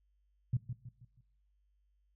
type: tone with echo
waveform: sine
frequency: 123.47 Hz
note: B2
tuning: in tune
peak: -27 dBFS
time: 0.53-0.57 s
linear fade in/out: 5 ms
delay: 160 ms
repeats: 4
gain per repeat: -8 dB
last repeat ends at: 1.21 s
effects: noise-tail reverb RT60 0.7 s tail -20 dB re dry + added 50 Hz sine -70 dBFS peak until 2.15 s